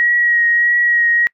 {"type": "tone with vibrato", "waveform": "sine", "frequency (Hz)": 1900, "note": "A#6", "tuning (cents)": 33, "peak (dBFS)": -11, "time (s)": [0, 1.27], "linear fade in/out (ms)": 0, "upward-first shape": "triangle", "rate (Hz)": 1.6, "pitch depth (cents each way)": 21, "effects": ["noise-tail reverb RT60 0.1 s tail -25 dB re dry"]}